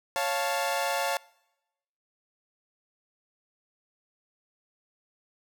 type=chord; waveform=sawtooth; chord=Db augmented; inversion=none; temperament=equal; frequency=554.4 / 698.5 / 880 Hz; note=Db5 / F5 / A5; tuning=0 / 0 / 0 cents; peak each=-27 dBFS; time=0.16-1.17 s; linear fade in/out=0 ms; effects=noise-tail reverb RT60 0.9 s tail -24 dB re dry